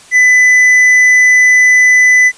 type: tone with tanh clipping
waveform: triangle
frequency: 2000 Hz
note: B6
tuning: 21 cents sharp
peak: -5 dBFS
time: 0.11-2.32 s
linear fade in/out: 50 ms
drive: 10 dB
effects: white hiss -39 dBFS RMS until 2.37 s + resampled to 22050 Hz